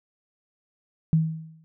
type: tone with exponential decay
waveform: sine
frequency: 160 Hz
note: D#3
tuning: 49 cents sharp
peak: -14 dBFS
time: 1.13-1.64 s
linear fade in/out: 0 ms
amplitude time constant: 110 ms
effects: none